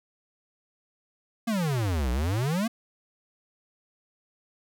square exponential two-way sweep, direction down then up, 239.3 to 58.7 to 239.3 Hz, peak -25 dBFS, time 1.47-2.68 s, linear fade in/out 10 ms, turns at 2.11 s, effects none

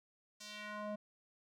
square tone with band-pass filter sweep, 210 Hz, G#3, 19 cents sharp, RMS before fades -45 dBFS, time 0.4-0.96 s, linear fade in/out 10 ms, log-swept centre 6200 to 490 Hz, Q 1.5, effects none

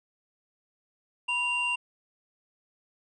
triangle tone pair together, 981.1 / 2775 Hz, B5 / F7, -12 / -12 cents, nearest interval octave + tritone, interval 1800 cents, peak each -31 / -25 dBFS, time 1.28-1.76 s, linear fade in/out 10 ms, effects resampled to 24000 Hz

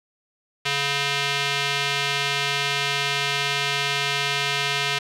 square tone with band-pass filter, 141.2 Hz, C#3, 32 cents sharp, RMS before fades -24 dBFS, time 0.65-4.99 s, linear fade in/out 10 ms, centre 3000 Hz, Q 1.4, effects none

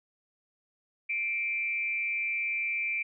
sine tone with frequency modulation, 2349 Hz, D7, in tune, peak -28 dBFS, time 1.09-3.03 s, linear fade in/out 10 ms, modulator 201 Hz, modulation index 0.47, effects none

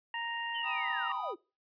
harmonic tone, 932.3 Hz, A#5, in tune, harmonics 1 / 2 / 3, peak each -38 / -38 / -40 dBFS, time 0.14-1.12 s, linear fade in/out 2 ms
sine linear sweep, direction down, 3136 to 301.1 Hz, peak -37 dBFS, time 0.54-1.36 s, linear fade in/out 20 ms
triangle chord, G augmented, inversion none, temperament equal, 784 / 987.8 / 1244.5 Hz, G5 / B5 / D#6, 0 / 0 / 0 cents, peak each -40 / -38 / -37 dBFS, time 0.63-1.35 s, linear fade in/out 50 ms
effects noise-tail reverb RT60 0.3 s tail -22 dB re dry + resampled to 11025 Hz

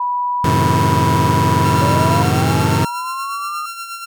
sine tone, 981 Hz, B5, 12 cents flat, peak -16 dBFS, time 0-2.23 s, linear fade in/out 5 ms
sawtooth chord, F# diminished seventh, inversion none, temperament just, 92.5 / 111 / 133.2 / 159.84 Hz, F#2 / A2 / C3 / Eb3, 0 / +16 / +31 / +47 cents, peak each -15 dBFS, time 0.44-2.85 s, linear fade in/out 5 ms
sawtooth tone with tremolo, 1368 Hz, F6, 36 cents flat, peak -21 dBFS, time 1.64-4.06 s, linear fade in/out 20 ms, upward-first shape sine, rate 8.4 Hz, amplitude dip 50%
sine linear sweep, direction up, 554.4 to 1244 Hz, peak -22 dBFS, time 1.81-3.66 s, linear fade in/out 5 ms
effects none

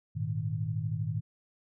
sine chord, Ab suspended second, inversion none, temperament equal, 103.83 / 116.54 / 155.56 Hz, Ab2 / Bb2 / Eb3, 0 / 0 / 0 cents, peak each -34 dBFS, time 0.15-1.21 s, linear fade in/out 20 ms, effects none

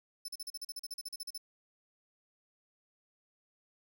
sawtooth tone bursts, 5274 Hz, E8, in tune, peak -36 dBFS, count 16, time 0.25-1.378 s, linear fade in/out 5 ms, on 33 ms, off 40 ms, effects none

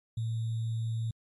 sine tone with sample-and-hold, 113.2 Hz, A2, 50 cents sharp, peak -29 dBFS, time 0.17-1.11 s, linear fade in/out 5 ms, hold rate 3675 Hz, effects MP3 48 kbps

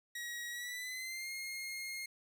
sawtooth tone with pitch glide, 1906 to 2139 Hz, A#6 to C7, +38 to +38 cents, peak -37 dBFS, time 0.15-2.06 s, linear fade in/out 5 ms, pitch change +200 cents, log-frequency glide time 0.5-1.32 s, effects none

